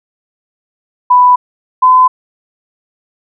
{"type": "tone pair in turn", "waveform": "sine", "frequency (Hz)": [992, 1016.9], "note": ["B5", "C6"], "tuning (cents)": [7, -50], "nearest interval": "unison", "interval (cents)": 43, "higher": "second", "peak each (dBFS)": -3, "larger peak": "neither", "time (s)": [[1.1, 1.36], [1.82, 2.08]], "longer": "neither", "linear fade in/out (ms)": 10, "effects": []}